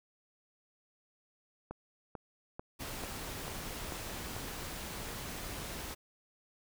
click train, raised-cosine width 1 ms, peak -27 dBFS, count 7, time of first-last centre 1.71-4.365 s, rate 2.26 Hz
pink noise, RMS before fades -42 dBFS, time 2.79-5.95 s, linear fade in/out 20 ms
effects none

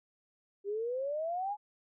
sine exponential sweep, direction up, 392 to 850 Hz, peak -32 dBFS, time 0.64-1.57 s, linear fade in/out 50 ms, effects none

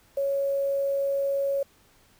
sine tone with quantisation, 554.4 Hz, C#5, in tune, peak -23 dBFS, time 0.17-1.63 s, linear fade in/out 5 ms, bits 8, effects pink hiss -60 dBFS RMS until 2.19 s

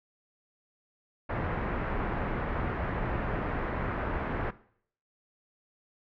pink low-pass noise, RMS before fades -32 dBFS, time 1.29-4.51 s, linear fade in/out 10 ms, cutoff 1900 Hz, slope 24 dB/octave, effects noise-tail reverb RT60 0.6 s tail -18 dB re dry

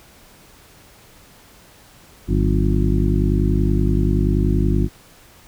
harmonic tone with a mistuned harmonic, 50.5 Hz, G#1, 48 cents flat, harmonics 1 / 2 / 3 / 4 / 5 / 6 / 7, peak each -18 / -21 / -23 / -24 / -25 / -26 / -26 dBFS, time 2.27-4.89 s, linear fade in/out 50 ms, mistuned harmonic 4, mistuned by -110 cents, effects pink hiss -48 dBFS RMS until 5.47 s

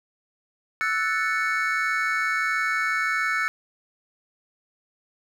triangle chord, F# minor seventh, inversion third, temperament equal, 1318.5 / 1480 / 1760 / 2217 Hz, E6 / F#6 / A6 / C#7, 0 / 0 / 0 / 0 cents, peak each -26 dBFS, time 0.81-3.48 s, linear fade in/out 0 ms, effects none

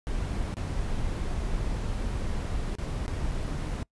brown noise with dropouts, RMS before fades -30 dBFS, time 0.07-3.83 s, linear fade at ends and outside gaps 0 ms, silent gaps 0.541-0.569 / 2.752-2.785 / 3.063-3.08 / 3.313-3.317 s, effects noise-tail reverb RT60 0.1 s tail -24 dB re dry + resampled to 24000 Hz

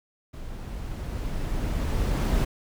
brown noise with level ramp, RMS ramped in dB -38 to -21 dBFS, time 0.33-2.45 s, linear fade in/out 10 ms, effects none

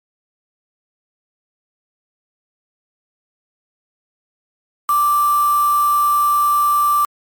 sine tone with quantisation, 1175 Hz, D6, 1 cent sharp, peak -12 dBFS, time 4.89-7.05 s, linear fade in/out 2 ms, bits 4, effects MP3 96 kbps

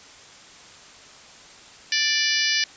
harmonic tone with a mistuned harmonic, 587.3 Hz, D5, in tune, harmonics 3 / 4 / 5 / 6 / 7 / 8 / 9 / 10, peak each -26 / -27 / -28 / -31 / -30 / -27 / -27 / -30 dBFS, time 1.92-2.64 s, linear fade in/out 2 ms, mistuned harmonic 9, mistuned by -32 cents, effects white hiss -46 dBFS RMS until 2.76 s + resampled to 16000 Hz

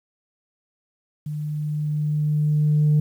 sine tone with level ramp, 150.5 Hz, D3, 43 cents sharp, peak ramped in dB -26 to -12 dBFS, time 1.26-3 s, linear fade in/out 5 ms, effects tanh soft clip ceiling -12 dBFS + 9-bit

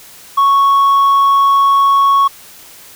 triangle tone with hard clipping, 1108 Hz, C#6, 1 cent flat, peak -6 dBFS, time 0.37-2.28 s, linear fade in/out 10 ms, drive 1 dB, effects white hiss -38 dBFS RMS until 2.95 s

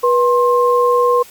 sine tone pair together, 486.6 / 1060 Hz, B4 / C6, -26 / +22 cents, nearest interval octave + minor second, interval 1348 cents, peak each -12 / -14 dBFS, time 0.03-1.23 s, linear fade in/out 10 ms, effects white hiss -41 dBFS RMS until 1.3 s + Opus 48 kbps

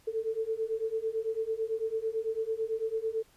sine beating tone pair, 439.8 / 448.8 Hz, A4 / A4, -1 / +34 cents, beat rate 9 Hz, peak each -33 / -32 dBFS, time 0.07-3.23 s, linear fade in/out 10 ms, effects pink hiss -63 dBFS RMS until 3.36 s + resampled to 32000 Hz

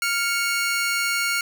sawtooth tone pair together, 1396.9 / 2217 Hz, F6 / C#7, 0 / 0 cents, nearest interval minor sixth, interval 800 cents, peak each -20 / -21 dBFS, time 0.02-1.41 s, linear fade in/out 2 ms, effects none

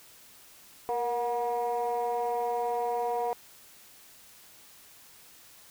sine tone cluster, 472.3 / 725 / 960 Hz, A#4 / F#5 / B5, +23 / -35 / -49 cents, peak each -30 / -29 / -33 dBFS, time 0.89-3.33 s, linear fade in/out 0 ms, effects tanh soft clip ceiling -22 dBFS + white hiss -54 dBFS RMS until 5.7 s

